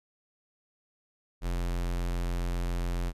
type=tone; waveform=square; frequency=43.65 Hz; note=F1; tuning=in tune; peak=-29 dBFS; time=1.41-3.13 s; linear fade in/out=50 ms; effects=resampled to 32000 Hz